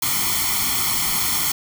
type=noise with comb filter; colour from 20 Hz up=white; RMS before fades=-21 dBFS; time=0.02-1.52 s; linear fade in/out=5 ms; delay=0.92 ms; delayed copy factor=+0.85; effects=none